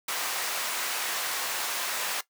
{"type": "high-pass noise", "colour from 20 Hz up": "pink", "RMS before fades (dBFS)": -31, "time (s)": [0.08, 2.21], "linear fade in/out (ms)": 5, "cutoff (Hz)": 850, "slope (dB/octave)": 12, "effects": ["noise-tail reverb RT60 0.1 s tail -17 dB re dry"]}